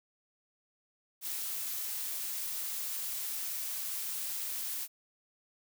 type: noise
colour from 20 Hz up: blue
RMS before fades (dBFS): -37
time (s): 1.21-4.88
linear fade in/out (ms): 50
effects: none